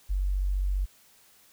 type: tone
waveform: sine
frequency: 47.47 Hz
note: F#1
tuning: 45 cents sharp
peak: -24 dBFS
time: 0.09-0.86 s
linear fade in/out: 20 ms
effects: white hiss -59 dBFS RMS until 1.52 s